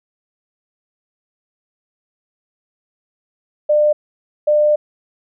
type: tone pair in turn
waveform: sine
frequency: 599 / 599 Hz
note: D5 / D5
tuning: +34 / +34 cents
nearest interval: unison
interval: 0 cents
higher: neither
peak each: -10 dBFS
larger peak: neither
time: 3.69-3.93 / 4.47-4.76 s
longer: second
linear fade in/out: 10 ms
effects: none